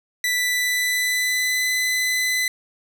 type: tone with pitch glide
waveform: sawtooth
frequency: 1978 to 2011 Hz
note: B6 to B6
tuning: +2 to +31 cents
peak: -16 dBFS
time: 0.24-2.48 s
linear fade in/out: 2 ms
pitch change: +29 cents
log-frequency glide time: 0.35-1.71 s
effects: none